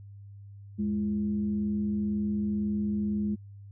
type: tone with frequency modulation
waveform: sine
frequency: 208 Hz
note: G#3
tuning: 3 cents sharp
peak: -26 dBFS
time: 0.78-3.36 s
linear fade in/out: 20 ms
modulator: 130 Hz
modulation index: 0.39
effects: added 100 Hz sine -44 dBFS peak until 3.71 s